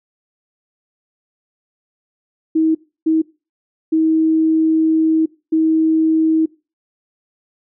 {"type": "tone bursts at uneven times", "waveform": "sine", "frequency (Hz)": 319, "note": "D#4", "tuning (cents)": 43, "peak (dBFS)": -11, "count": 4, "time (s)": [[2.55, 2.75], [3.06, 3.22], [3.92, 5.26], [5.52, 6.46]], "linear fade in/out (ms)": 10, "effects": ["noise-tail reverb RT60 0.3 s tail -21 dB re dry"]}